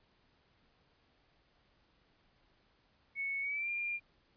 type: tone with pitch glide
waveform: sine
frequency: 2211 to 2397 Hz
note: C#7 to D7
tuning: -5 to +35 cents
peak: -34 dBFS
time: 3.15-4 s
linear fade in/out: 50 ms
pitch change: +140 cents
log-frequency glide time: 3.41-3.7 s
effects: pink hiss -71 dBFS RMS until 4.36 s + resampled to 11025 Hz